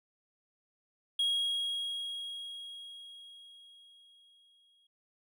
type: tone with exponential decay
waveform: triangle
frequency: 3289 Hz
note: G#7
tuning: 18 cents flat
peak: -25 dBFS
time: 1.19-4.87 s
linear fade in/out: 5 ms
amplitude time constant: 800 ms
effects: none